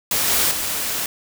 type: noise with level steps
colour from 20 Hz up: white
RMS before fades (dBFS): -20 / -18 / -24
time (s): 0.11-1.06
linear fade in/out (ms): 2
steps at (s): 0.28 / 0.51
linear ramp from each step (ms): 2
effects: none